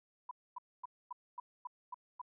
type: tone bursts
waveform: sine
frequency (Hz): 987.8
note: B5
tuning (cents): 0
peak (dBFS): -40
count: 8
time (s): 0.29-2.216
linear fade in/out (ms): 5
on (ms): 22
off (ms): 250
effects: none